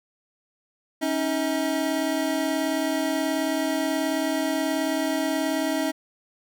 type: tone cluster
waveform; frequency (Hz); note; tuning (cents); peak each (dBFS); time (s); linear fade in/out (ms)
square; 275.6 / 314.2 / 640; C#4 / D#4 / D#5; -10 / +17 / +49; -28 / -28 / -29; 1.01-5.92; 20
effects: none